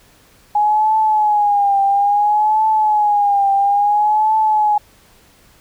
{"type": "tone with vibrato", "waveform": "sine", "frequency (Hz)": 830.6, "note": "G#5", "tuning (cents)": 0, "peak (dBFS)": -11, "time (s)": [0.55, 4.78], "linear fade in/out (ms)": 5, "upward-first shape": "triangle", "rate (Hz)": 0.59, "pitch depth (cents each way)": 91, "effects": ["pink hiss -50 dBFS RMS until 5.6 s"]}